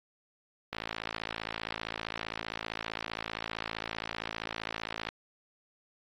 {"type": "click train", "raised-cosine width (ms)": 0.3, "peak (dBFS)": -18, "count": 242, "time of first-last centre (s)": [0.73, 5.088], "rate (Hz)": 55.3, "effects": ["AAC 32 kbps"]}